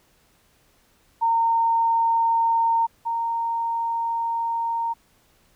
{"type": "tone pair in turn", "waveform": "sine", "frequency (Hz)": [917, 923.4], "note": ["A#5", "A#5"], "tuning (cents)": [-29, -17], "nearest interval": "unison", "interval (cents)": 12, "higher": "second", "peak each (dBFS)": [-17, -22], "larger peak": "first", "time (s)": [[1.21, 2.87], [3.05, 4.94]], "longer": "second", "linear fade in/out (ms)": 20, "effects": ["pink hiss -61 dBFS RMS until 5.55 s"]}